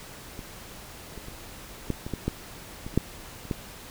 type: clicks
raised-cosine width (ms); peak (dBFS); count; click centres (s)
3; -24 / -27 / -28 / -13 / -22 / -16 / -12 / -23 / -28 / -7 / -29 / -14; 12; 0.392 / 1.177 / 1.284 / 1.903 / 2.065 / 2.137 / 2.28 / 2.865 / 2.941 / 2.976 / 3.453 / 3.512
effects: pink hiss -44 dBFS RMS until 3.9 s